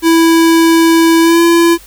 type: tone with pitch glide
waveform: square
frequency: 329.6 to 337.9 Hz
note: E4 to E4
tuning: 0 to +43 cents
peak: -6 dBFS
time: 0.02-1.78 s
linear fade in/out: 50 ms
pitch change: +43 cents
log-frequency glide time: 1.21-1.41 s
effects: added 50 Hz sine -40 dBFS peak until 1.86 s + white hiss -39 dBFS RMS until 1.86 s